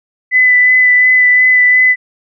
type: tone with vibrato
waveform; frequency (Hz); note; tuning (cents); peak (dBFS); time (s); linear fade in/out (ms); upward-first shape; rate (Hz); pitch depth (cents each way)
sine; 2001; B6; +22; -5; 0.31-1.96; 50; sine; 2.8; 13
effects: none